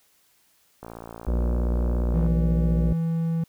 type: click train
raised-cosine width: 1 ms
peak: -24 dBFS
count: 83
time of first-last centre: 0.83-2.264 s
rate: 57.2 Hz
type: harmonic tone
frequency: 59.9 Hz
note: A#1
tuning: 48 cents sharp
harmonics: 1 / 2 / 3 / 4 / 5 / 6 / 7 / 8 / 9 / 10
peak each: -21 / -37 / -33 / -34 / -43 / -38 / -48 / -40 / -42 / -41 dBFS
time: 1.27-2.93 s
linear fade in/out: 5 ms
type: tone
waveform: triangle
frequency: 164.81 Hz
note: E3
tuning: in tune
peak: -20 dBFS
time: 2.14-3.44 s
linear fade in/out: 5 ms
effects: white hiss -63 dBFS RMS until 3.48 s